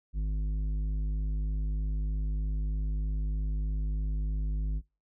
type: tone with tanh clipping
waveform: sine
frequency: 51.6 Hz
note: G#1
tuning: 10 cents flat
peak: -29 dBFS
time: 0.13-4.82 s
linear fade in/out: 50 ms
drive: 9 dB
effects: noise-tail reverb RT60 0.3 s tail -26 dB re dry